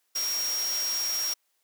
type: tone in noise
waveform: sine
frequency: 5600 Hz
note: F8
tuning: 4 cents sharp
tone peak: -27 dBFS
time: 0.15-1.34 s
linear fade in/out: 10 ms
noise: white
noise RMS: -35 dBFS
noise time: 0.15-1.34 s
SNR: +5 dB
effects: white hiss -73 dBFS RMS until 1.63 s + high-pass 400 Hz 12 dB/octave